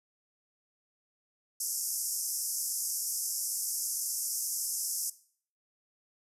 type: band-pass noise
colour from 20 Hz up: white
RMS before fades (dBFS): -34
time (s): 1.6-5.1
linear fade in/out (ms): 5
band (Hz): 5100 to 13000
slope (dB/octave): 96
effects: noise-tail reverb RT60 0.5 s tail -17 dB re dry